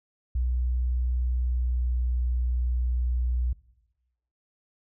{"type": "tone with pitch glide", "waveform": "sine", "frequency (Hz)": [61.74, 61.21], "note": ["B1", "B1"], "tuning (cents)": [0, -15], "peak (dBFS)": -23, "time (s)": [0.35, 3.53], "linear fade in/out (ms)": 5, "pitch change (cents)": -15, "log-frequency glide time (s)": [1.32, 2.04], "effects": ["noise-tail reverb RT60 1.0 s tail -20 dB re dry"]}